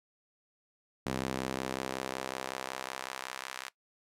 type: tone with high-pass filter sweep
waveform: sawtooth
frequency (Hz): 65.41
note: C2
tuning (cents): 0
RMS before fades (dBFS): -38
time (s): 1.06-3.69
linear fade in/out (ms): 5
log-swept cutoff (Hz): 190 to 1400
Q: 0.84
effects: noise-tail reverb RT60 0.1 s tail -20 dB re dry + low-pass 12000 Hz 12 dB/octave